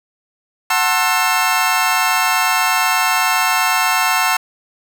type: chord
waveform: 25% pulse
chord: F# half-diminished seventh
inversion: none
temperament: just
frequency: 740 / 888 / 1065.6 / 1332 Hz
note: F#5 / A5 / C6 / E6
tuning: 0 / +16 / +31 / +18 cents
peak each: -16 dBFS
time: 0.7-4.37 s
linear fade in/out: 5 ms
effects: none